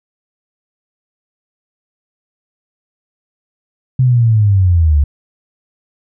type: linear sweep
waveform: sine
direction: down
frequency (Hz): 130.81 to 69.3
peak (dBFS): -7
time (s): 3.99-5.04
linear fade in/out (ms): 5
effects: none